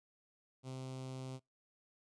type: tone with notch filter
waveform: sawtooth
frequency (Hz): 130.6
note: C3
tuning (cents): -3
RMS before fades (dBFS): -45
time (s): 0.63-1.4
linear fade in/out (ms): 50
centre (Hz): 1700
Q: 1.1
effects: noise-tail reverb RT60 0.2 s tail -26 dB re dry + resampled to 22050 Hz